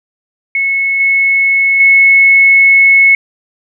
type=tone with level steps; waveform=sine; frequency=2194 Hz; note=C#7; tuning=18 cents flat; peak=-10 / -7 / -3 dBFS; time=0.55-3.15 s; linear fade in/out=2 ms; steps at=1 / 1.8 s; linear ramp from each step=2 ms; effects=none